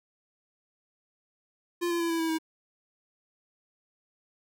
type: tone with pitch steps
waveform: square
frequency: 347.5 / 341.9 / 336.4 / 331 / 325.7 / 320.5 Hz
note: F4 / F4 / E4 / E4 / E4 / E4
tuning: -9 / -37 / +35 / +7 / -21 / -49 cents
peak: -27 dBFS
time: 1.81-2.386 s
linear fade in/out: 20 ms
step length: 96 ms
effects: none